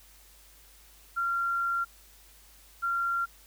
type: tone pair in turn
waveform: sine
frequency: 1379 / 1379 Hz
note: F6 / F6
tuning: -22 / -22 cents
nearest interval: unison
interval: 0 cents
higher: neither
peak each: -26 dBFS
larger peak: neither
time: 1.16-1.85 / 2.82-3.26 s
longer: first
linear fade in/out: 20 ms
effects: added 50 Hz sine -58 dBFS peak until 3.46 s + white hiss -57 dBFS RMS until 3.46 s